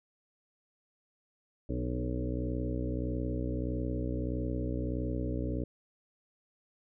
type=harmonic tone with a mistuned harmonic; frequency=61.6 Hz; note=B1; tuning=4 cents flat; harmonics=1 / 2 / 3 / 4 / 5 / 6 / 7 / 8 / 9; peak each=-35 / -37 / -45 / -39 / -38 / -50 / -42 / -46 / -44 dBFS; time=1.69-5.64 s; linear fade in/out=5 ms; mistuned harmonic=4; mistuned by=+32 cents; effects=none